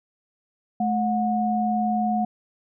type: tone pair together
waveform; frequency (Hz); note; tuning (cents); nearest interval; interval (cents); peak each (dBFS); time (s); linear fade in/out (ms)
sine; 215.8 / 727; A3 / F#5; -33 / -31; octave + major sixth; 2102; -23; 0.8-2.25; 5
effects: none